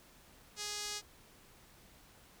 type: tone with band-pass filter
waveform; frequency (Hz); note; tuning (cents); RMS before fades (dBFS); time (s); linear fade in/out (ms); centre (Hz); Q
sawtooth; 415.3; G#4; 0; -41; 0.56-1.02; 50; 5700; 1.6
effects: pink hiss -61 dBFS RMS until 2.4 s